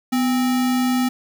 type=tone with sample-and-hold; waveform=sine; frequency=250 Hz; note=B3; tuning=21 cents sharp; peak=-16 dBFS; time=0.12-1.09 s; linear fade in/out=10 ms; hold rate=1050 Hz; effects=none